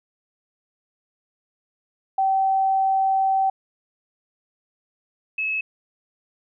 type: tone pair in turn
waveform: sine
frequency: 771 / 2587 Hz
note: G5 / E7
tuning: -29 / -33 cents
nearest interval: octave + major sixth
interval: 2096 cents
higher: second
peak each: -17 / -22 dBFS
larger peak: first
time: 2.18-3.5 / 5.38-5.61 s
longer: first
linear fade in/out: 5 ms
effects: none